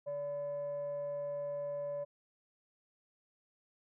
sine tone with frequency modulation, 576 Hz, D5, 34 cents flat, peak -35 dBFS, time 0.06-2.05 s, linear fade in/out 20 ms, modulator 430 Hz, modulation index 0.24, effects tanh soft clip ceiling -31 dBFS

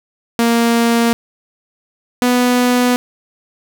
sawtooth tone pair in turn, 233.1 / 247 Hz, A#3 / B3, 0 / 0 cents, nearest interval minor second, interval 100 cents, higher second, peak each -7 dBFS, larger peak neither, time 0.39-1.13 / 2.22-2.96 s, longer neither, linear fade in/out 0 ms, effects none

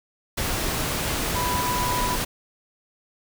sine tone in noise, 987.8 Hz, B5, in tune, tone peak -25 dBFS, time 1.35-2.16 s, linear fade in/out 10 ms, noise pink, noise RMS -26 dBFS, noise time 0.37-2.25 s, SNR -2 dB, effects none

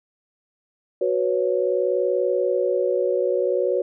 sine chord, F# suspended fourth, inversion none, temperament equal, 370 / 493.9 / 554.4 Hz, F#4 / B4 / C#5, 0 / 0 / 0 cents, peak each -23 dBFS, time 1.01-3.82 s, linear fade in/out 5 ms, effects none

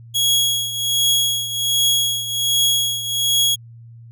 sawtooth tone with tremolo, 3322 Hz, G#7, in tune, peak -10 dBFS, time 0.14-3.56 s, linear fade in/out 20 ms, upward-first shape triangle, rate 1.3 Hz, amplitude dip 75%, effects added 116 Hz sine -38 dBFS peak until 4.11 s

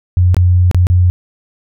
sine tone with dropouts, 89.7 Hz, F2, 47 cents sharp, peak -6 dBFS, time 0.17-1.1 s, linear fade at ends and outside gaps 0 ms, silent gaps 0.345-0.367 / 0.713-0.746 / 0.869-0.9 s, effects none

